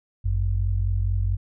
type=tone pair together; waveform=sine; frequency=50.01 / 94.5 Hz; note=G1 / F#2; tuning=+35 / +37 cents; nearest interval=major seventh; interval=1102 cents; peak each=-23 dBFS; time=0.24-1.37 s; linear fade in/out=20 ms; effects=none